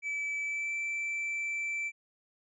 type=tone with pitch glide; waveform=triangle; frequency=2304 to 2331 Hz; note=D7 to D7; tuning=-34 to -14 cents; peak=-30 dBFS; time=0.02-1.92 s; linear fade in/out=50 ms; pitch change=+20 cents; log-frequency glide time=0.42-0.73 s; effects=resampled to 22050 Hz